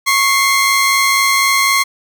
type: tone pair together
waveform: sawtooth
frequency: 1098.5 / 2093 Hz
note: C#6 / C7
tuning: -16 / 0 cents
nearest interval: major seventh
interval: 1116 cents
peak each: -10 dBFS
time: 0.06-1.84 s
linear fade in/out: 20 ms
effects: none